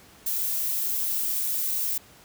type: noise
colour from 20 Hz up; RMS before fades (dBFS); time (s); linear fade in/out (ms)
violet; -27; 0.26-1.98; 5
effects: pink hiss -52 dBFS RMS until 2.24 s + high-pass 60 Hz 12 dB/octave